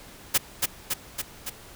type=noise with echo; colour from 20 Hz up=white; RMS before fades=-20 dBFS; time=0.34-0.38 s; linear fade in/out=10 ms; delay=280 ms; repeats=4; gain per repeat=-3 dB; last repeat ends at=1.5 s; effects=pink hiss -47 dBFS RMS until 1.75 s